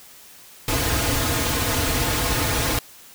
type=noise with comb filter; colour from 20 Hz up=pink; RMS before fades=-22 dBFS; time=0.68-2.79 s; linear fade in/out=2 ms; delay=5.2 ms; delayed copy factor=-0.95; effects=white hiss -46 dBFS RMS until 3.14 s